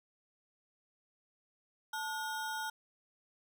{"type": "ring-modulated tone", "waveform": "square", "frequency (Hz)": 1161, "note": "D6", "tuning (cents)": -20, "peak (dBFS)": -34, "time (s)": [1.93, 2.7], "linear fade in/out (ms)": 5, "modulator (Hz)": 283, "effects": []}